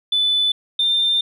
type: tone pair in turn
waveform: sine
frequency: 3496 / 3594 Hz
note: A7 / A7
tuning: -12 / +36 cents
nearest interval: unison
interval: 48 cents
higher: second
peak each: -14 dBFS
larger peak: neither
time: 0.12-0.52 / 0.79-1.21 s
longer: second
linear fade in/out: 5 ms
effects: tanh soft clip ceiling -10 dBFS